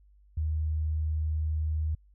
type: tone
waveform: sine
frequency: 77.78 Hz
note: D#2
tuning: in tune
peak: -26 dBFS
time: 0.37-1.95 s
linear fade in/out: 5 ms
effects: added 50 Hz sine -56 dBFS peak until 2.14 s